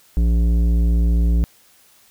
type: tone with tanh clipping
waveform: sine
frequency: 57.6 Hz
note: A#1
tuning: 20 cents flat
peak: -15 dBFS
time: 0.17-1.44 s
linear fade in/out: 0 ms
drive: 12 dB
effects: white hiss -53 dBFS RMS until 2.1 s